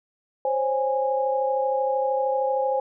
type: tone cluster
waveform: sine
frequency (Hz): 525 / 558 / 825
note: C5 / C#5 / G#5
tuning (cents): +6 / +11 / -12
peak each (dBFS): -23 / -31 / -25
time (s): 0.45-2.8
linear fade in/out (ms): 2
effects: none